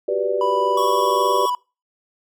sine chord, G major seventh, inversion third, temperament equal, 370 / 392 / 493.9 / 587.3 Hz, F#4 / G4 / B4 / D5, 0 / 0 / 0 / 0 cents, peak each -28 / -23 / -23 / -23 dBFS, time 0.08-1.46 s, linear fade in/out 5 ms
triangle tone, 987.8 Hz, B5, in tune, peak -18 dBFS, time 0.41-1.55 s, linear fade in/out 2 ms
square tone with vibrato, 1108.7 Hz, C#6, in tune, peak -23 dBFS, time 0.77-1.5 s, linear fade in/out 5 ms, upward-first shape sine, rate 19 Hz, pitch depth 23 cents each way
effects noise-tail reverb RT60 0.3 s tail -24 dB re dry

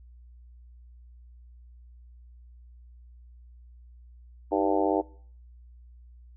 harmonic tone with a mistuned harmonic, 98 Hz, G2, in tune, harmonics 3 / 4 / 5 / 6 / 7 / 8 / 9, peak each -28 / -29 / -30 / -31 / -31 / -32 / -33 dBFS, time 4.51-5.02 s, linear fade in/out 20 ms, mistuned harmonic 3, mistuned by +87 cents, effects noise-tail reverb RT60 0.5 s tail -21 dB re dry + added 60 Hz sine -48 dBFS peak until 6.36 s

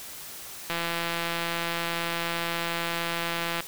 click train, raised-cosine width 0.3 ms, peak -13 dBFS, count 492, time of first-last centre 0.7-3.605 s, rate 169 Hz, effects white hiss -41 dBFS RMS until 3.67 s

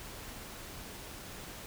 silence, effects pink hiss -46 dBFS RMS until 1.66 s

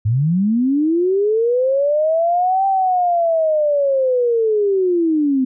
sine linear two-way sweep, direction up then down, 100 to 784 to 253.9 Hz, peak -13 dBFS, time 0.05-5.45 s, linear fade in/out 10 ms, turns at 2.66 s, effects none

